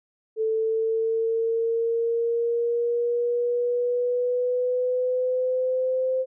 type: linear sweep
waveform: sine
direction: up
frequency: 440 to 520 Hz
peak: -21 dBFS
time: 0.36-6.26 s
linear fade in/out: 50 ms
effects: none